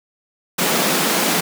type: high-pass noise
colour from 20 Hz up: pink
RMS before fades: -18 dBFS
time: 0.58-1.41 s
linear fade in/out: 10 ms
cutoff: 160 Hz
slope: 96 dB/octave
effects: none